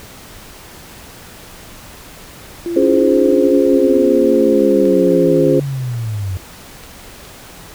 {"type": "linear sweep", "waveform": "sine", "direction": "down", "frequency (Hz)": [345.1, 90.7], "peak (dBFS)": -18, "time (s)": [2.66, 6.37], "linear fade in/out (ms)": 0}
{"type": "chord", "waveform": "sine", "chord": "Db major seventh", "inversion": "none", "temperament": "equal", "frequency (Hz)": [277.2, 349.2, 415.3, 523.3], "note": ["Db4", "F4", "Ab4", "C5"], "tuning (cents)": [0, 0, 0, 0], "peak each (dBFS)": -15, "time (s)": [2.76, 5.6], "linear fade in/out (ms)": 5}
{"type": "clicks", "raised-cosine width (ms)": 0.2, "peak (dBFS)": -20, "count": 3, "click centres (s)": [4.855, 6.837, 7.251]}
{"effects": ["pink hiss -37 dBFS RMS until 7.74 s"]}